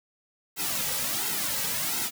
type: noise with flanger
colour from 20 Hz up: white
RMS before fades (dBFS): -29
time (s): 0.56-2.11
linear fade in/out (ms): 50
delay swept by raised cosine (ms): 1.7 to 2.9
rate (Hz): 1.4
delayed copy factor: -0.85
effects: none